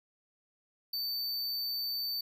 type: tone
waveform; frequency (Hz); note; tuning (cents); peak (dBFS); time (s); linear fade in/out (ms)
square; 4562; C#8; +49; -33; 0.93-2.21; 5
effects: 12-bit